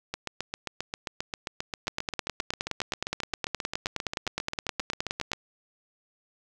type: two click trains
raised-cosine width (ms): 0.2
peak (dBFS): -14 / -11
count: 40 / 34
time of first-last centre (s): 0.14-5.333 / 1.88-5.317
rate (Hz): 7.51 / 9.6
effects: none